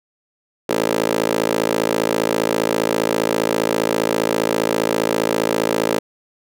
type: tone with high-pass filter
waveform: 15% pulse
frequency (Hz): 55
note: A1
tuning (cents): 0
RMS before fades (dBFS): -19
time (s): 0.69-5.99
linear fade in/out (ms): 5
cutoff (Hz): 380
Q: 3.5
effects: none